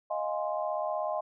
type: chord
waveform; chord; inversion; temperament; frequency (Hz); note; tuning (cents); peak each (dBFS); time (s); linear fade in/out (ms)
sine; F minor seventh; third; equal; 622.3 / 698.5 / 830.6 / 1046.5; Eb5 / F5 / Ab5 / C6; 0 / 0 / 0 / 0; -32 / -35 / -37 / -37; 0.1-1.21; 10
effects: none